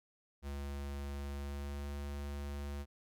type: tone with pitch glide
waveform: square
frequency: 70.5 to 71.32 Hz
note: C#2 to C#2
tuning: +30 to +50 cents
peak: -40 dBFS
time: 0.42-2.86 s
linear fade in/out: 50 ms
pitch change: +20 cents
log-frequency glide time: 1.35-1.88 s
effects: none